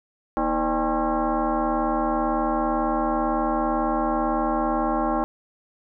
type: tone with frequency modulation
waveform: sine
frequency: 240 Hz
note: B3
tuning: 49 cents flat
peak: -20 dBFS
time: 0.37-5.24 s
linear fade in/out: 0 ms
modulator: 279 Hz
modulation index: 3.3
effects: none